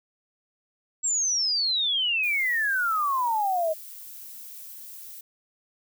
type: exponential sweep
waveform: sine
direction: down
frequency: 7700 to 614 Hz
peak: -22 dBFS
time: 1.03-3.74 s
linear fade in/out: 20 ms
type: noise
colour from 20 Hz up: violet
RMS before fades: -42 dBFS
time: 2.23-5.21 s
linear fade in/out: 5 ms
effects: none